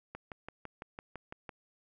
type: click train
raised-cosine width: 0.5 ms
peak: -27 dBFS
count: 9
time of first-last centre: 0.15-1.492 s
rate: 5.96 Hz
effects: none